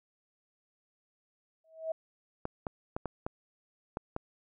sine tone with exponential growth, 644 Hz, E5, 41 cents flat, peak -28 dBFS, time 1.64-1.92 s, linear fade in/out 5 ms, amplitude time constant 59 ms
clicks, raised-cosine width 1 ms, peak -20 dBFS, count 7, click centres 2.454 / 2.668 / 2.965 / 3.057 / 3.265 / 3.971 / 4.164 s
effects none

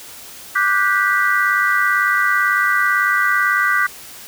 sine chord, G major seventh, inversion second, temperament just, 1176 / 1470 / 1568 / 1960 Hz, D6 / F#6 / G6 / B6, +2 / -12 / 0 / -14 cents, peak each -19 dBFS, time 0.55-3.87 s, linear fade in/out 10 ms, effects white hiss -37 dBFS RMS until 4.27 s

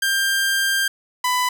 sawtooth tone pair in turn, 1590 / 997.9 Hz, G6 / B5, +24 / +18 cents, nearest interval minor sixth, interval 806 cents, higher first, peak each -14 dBFS, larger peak neither, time 0.02-0.88 / 1.24-1.49 s, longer first, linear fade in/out 5 ms, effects none

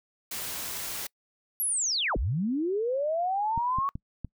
white noise, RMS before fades -35 dBFS, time 0.31-1.07 s, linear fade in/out 5 ms
sine linear two-way sweep, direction down then up, 11730 to 34.65 to 1124 Hz, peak -25 dBFS, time 1.6-3.89 s, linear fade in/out 0 ms, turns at 2.17 s
clicks, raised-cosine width 5 ms, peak -22 dBFS, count 4, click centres 3.577 / 3.786 / 3.955 / 4.247 s
effects noise-tail reverb RT60 0.1 s tail -26 dB re dry

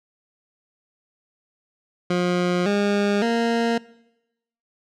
20% pulse tone with pitch steps, 178 / 203.3 / 232.2 Hz, F3 / G#3 / A#3, +33 / -37 / -7 cents, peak -14 dBFS, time 2.1-3.78 s, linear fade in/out 5 ms, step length 560 ms, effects noise-tail reverb RT60 0.9 s tail -22 dB re dry + low-pass 5000 Hz 12 dB/octave

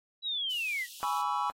sine linear sweep, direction down, 3951 to 1883 Hz, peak -30 dBFS, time 0.22-0.87 s, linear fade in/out 50 ms
pink high-pass noise, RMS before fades -48 dBFS, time 0.5-1.22 s, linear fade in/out 5 ms, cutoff 2700 Hz, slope 96 dB/octave
triangle chord, C# minor seventh, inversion second, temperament equal with one note detuned, 830.6 / 987.8 / 1124.2 / 1318.5 Hz, G#5 / B5 / C#6 / E6, 0 / 0 / +24 / 0 cents, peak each -32 / -31 / -32 / -34 dBFS, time 1.03-1.5 s, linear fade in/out 0 ms
effects AAC 48 kbps

